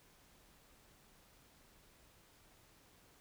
silence, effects pink hiss -66 dBFS RMS until 3.2 s

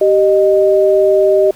sine tone pair together, 388.3 / 616.4 Hz, G4 / D#5, -16 / -16 cents, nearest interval minor sixth, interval 800 cents, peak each -10 dBFS, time 0.01-1.51 s, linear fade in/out 5 ms, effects pink hiss -42 dBFS RMS until 1.55 s

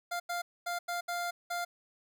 25% pulse tone bursts at uneven times, 698.5 Hz, F5, in tune, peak -29 dBFS, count 6, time 0.11-0.2 / 0.29-0.42 / 0.66-0.79 / 0.88-1.01 / 1.08-1.31 / 1.5-1.65 s, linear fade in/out 10 ms, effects none

